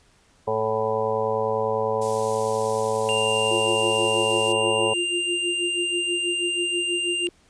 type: harmonic tone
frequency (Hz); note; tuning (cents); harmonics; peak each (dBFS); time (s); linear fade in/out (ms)
110; A2; 0; 1 / 2 / 4 / 5 / 6 / 7 / 8 / 9; -35 / -37 / -25 / -26 / -37 / -31 / -34 / -29; 0.47-4.94; 10
type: high-pass noise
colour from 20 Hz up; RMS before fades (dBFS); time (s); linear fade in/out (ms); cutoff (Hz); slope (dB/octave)
pink; -37; 2.01-4.53; 10; 6900; 12
type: tone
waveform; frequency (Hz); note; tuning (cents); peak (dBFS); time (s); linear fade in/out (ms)
square; 2794; F7; 0; -24; 3.09-7.27; 0
type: tone with tremolo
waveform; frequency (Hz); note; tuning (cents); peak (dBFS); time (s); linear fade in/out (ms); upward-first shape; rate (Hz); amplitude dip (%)
sine; 349.2; F4; 0; -24; 3.51-7.29; 2; sine; 6.2; 90
effects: pink hiss -59 dBFS RMS until 7.49 s + resampled to 22050 Hz